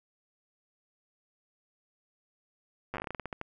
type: slowing click train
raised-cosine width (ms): 0.5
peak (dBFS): -21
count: 15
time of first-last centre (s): 2.94-3.414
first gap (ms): 8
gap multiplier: 1.2
effects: none